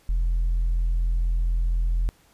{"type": "tone with tanh clipping", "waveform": "triangle", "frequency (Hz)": 42.12, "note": "E1", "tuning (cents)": 38, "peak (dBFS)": -20, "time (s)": [0.09, 2.09], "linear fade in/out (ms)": 0, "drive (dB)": 6, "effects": ["pink hiss -59 dBFS RMS until 2.33 s", "resampled to 32000 Hz"]}